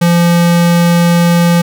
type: tone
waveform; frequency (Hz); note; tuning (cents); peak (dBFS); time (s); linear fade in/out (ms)
square; 171.9; F3; -27; -7; 0.01-1.62; 10
effects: none